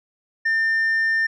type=tone with tanh clipping; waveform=sine; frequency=1800 Hz; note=A6; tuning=39 cents sharp; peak=-18 dBFS; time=0.45-1.27 s; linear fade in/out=10 ms; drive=2 dB; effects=none